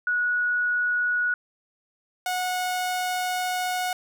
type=tone pair in turn; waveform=sine / sawtooth; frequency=1462 / 731 Hz; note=F#6 / F#5; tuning=-21 / -21 cents; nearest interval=octave; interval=1200 cents; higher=first; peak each=-21 dBFS; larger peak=neither; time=0.07-1.34 / 2.26-3.93 s; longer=second; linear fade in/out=2 ms; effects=none